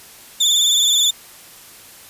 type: tone with vibrato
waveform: 30% pulse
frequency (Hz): 3520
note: A7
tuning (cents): 0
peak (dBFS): -10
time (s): 0.4-1.11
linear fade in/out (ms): 10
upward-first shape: triangle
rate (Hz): 19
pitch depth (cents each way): 69
effects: white hiss -42 dBFS RMS until 2.09 s + resampled to 32000 Hz